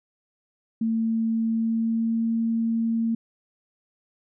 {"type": "tone with pitch glide", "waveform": "sine", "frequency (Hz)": [225.3, 227.8], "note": ["A3", "A#3"], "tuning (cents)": [41, -40], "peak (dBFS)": -21, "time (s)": [0.81, 3.15], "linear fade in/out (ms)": 5, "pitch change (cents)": 19, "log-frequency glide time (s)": [1.39, 2.29], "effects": []}